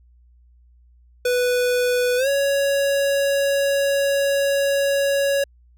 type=tone with pitch glide; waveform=square; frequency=493.9 to 557.6 Hz; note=B4 to C#5; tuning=0 to +10 cents; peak=-18 dBFS; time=1.25-5.44 s; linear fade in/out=5 ms; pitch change=+210 cents; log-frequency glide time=2.17-2.28 s; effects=added 60 Hz sine -50 dBFS peak until 5.77 s

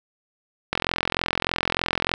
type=click train; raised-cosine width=0.3 ms; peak=-5 dBFS; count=62; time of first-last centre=0.73-2.139 s; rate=43.3 Hz; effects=none

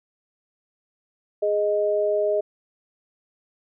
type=tone pair together; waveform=sine; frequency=415.1 / 621.9 Hz; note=G#4 / D#5; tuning=-1 / -1 cents; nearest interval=perfect fifth; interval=700 cents; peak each=-23 / -21 dBFS; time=1.42-2.41 s; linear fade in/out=10 ms; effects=none

